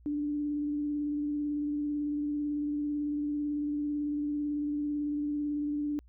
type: tone with vibrato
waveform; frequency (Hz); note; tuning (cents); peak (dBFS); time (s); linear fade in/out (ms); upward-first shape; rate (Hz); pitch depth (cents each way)
sine; 293.7; D4; 0; -29; 0.06-5.99; 0; sine; 18; 18
effects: added 59 Hz sine -54 dBFS peak until 6.08 s